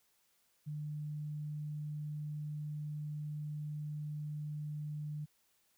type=tone; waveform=sine; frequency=150 Hz; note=D3; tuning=37 cents sharp; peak=-38 dBFS; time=0.66-5.26 s; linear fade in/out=20 ms; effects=white hiss -74 dBFS RMS until 5.77 s